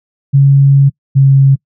sine tone pair in turn, 138.59 / 136.37 Hz, C#3 / C#3, 0 / -28 cents, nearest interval unison, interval 28 cents, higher first, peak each -3 dBFS, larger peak neither, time 0.33-0.9 / 1.15-1.56 s, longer first, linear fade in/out 20 ms, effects noise-tail reverb RT60 0.1 s tail -25 dB re dry

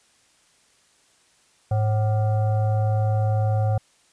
sine tone with frequency modulation, 106.7 Hz, G#2, 47 cents sharp, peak -18 dBFS, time 1.71-3.78 s, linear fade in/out 5 ms, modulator 647 Hz, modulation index 0.52, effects white hiss -60 dBFS RMS until 4.12 s + resampled to 22050 Hz

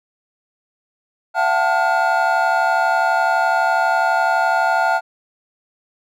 triangle tone cluster, 678 / 750 / 881 / 1423 Hz, E5 / F#5 / A5 / F6, +49 / +23 / +2 / +32 cents, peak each -18 dBFS, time 1.34-5.01 s, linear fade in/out 50 ms, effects none

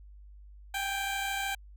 15% pulse tone pair together, 784 / 817.1 Hz, G5 / G#5, 0 / -28 cents, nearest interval minor second, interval 72 cents, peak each -25 / -33 dBFS, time 0.74-1.55 s, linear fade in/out 5 ms, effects added 50 Hz sine -48 dBFS peak until 1.76 s

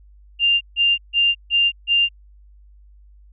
sine tone bursts, 2794 Hz, F7, in tune, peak -13 dBFS, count 5, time 0.39-2.09 s, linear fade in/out 50 ms, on 220 ms, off 150 ms, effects added 50 Hz sine -45 dBFS peak until 3.32 s

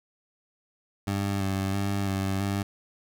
20% pulse tone with vibrato, 98 Hz, G2, in tune, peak -21 dBFS, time 1.07-2.63 s, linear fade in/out 5 ms, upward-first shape square, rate 1.5 Hz, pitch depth 26 cents each way, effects none

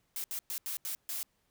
blue noise bursts at uneven times, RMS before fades -37 dBFS, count 6, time 0.16-0.24 / 0.31-0.39 / 0.5-0.58 / 0.66-0.77 / 0.85-0.95 / 1.09-1.23 s, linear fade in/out 0 ms, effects pink hiss -75 dBFS RMS until 1.5 s

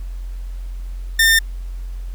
sawtooth tone, 1807 Hz, A6, 46 cents sharp, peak -7 dBFS, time 1.19-1.39 s, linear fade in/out 5 ms, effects added 44 Hz sine -25 dBFS peak until 2.14 s + pink hiss -51 dBFS RMS until 2.14 s

